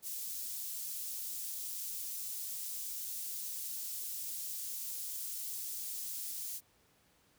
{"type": "high-pass noise", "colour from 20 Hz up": "white", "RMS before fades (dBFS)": -41, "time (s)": [0.02, 6.61], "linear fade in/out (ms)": 50, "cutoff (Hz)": 6000, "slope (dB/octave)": 12, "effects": ["pink hiss -69 dBFS RMS until 7.38 s", "high-pass 60 Hz 12 dB/octave"]}